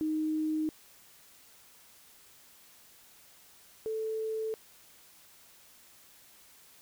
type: tone pair in turn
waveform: sine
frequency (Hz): 311.1 / 440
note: D#4 / A4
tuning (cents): 0 / 0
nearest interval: tritone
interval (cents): 600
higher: second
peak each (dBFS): -28 / -31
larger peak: first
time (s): 0.01-0.69 / 3.86-4.54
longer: neither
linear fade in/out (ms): 0
effects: white hiss -58 dBFS RMS until 6.81 s